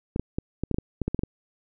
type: clicks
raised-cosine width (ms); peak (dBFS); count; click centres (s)
3; -13; 12; 0.161 / 0.196 / 0.385 / 0.636 / 0.713 / 0.744 / 0.785 / 1.017 / 1.08 / 1.146 / 1.192 / 1.235
effects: none